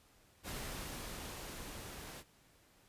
pink noise with level ramp, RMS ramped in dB -43 to -49 dBFS, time 0.43-2.24 s, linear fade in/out 50 ms, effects pink hiss -67 dBFS RMS until 2.88 s + resampled to 32000 Hz

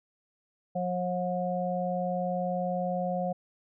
harmonic tone, 180 Hz, F#3, 47 cents flat, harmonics 1 / 3 / 4, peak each -32 / -32 / -32 dBFS, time 0.75-3.33 s, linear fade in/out 10 ms, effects none

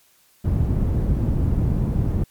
white low-pass noise, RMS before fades -20 dBFS, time 0.44-2.24 s, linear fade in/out 10 ms, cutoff 130 Hz, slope 12 dB/octave, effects white hiss -58 dBFS RMS until 2.3 s + MP3 96 kbps

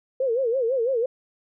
sine tone with vibrato, 493.9 Hz, B4, in tune, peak -20 dBFS, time 0.2-1.06 s, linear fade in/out 5 ms, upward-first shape sine, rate 6 Hz, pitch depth 170 cents each way, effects none

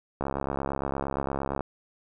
click train, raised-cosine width 1 ms, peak -15 dBFS, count 97, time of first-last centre 0.21-1.607 s, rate 68.7 Hz, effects none

